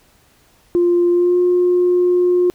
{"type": "tone with pitch glide", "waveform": "sine", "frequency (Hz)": [349.2, 357.2], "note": ["F4", "F4"], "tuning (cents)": [0, 39], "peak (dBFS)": -10, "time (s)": [0.75, 2.5], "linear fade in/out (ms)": 0, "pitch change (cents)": 39, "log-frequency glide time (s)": [1.11, 1.38], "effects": ["tanh soft clip ceiling -7 dBFS", "pink hiss -54 dBFS RMS until 2.54 s"]}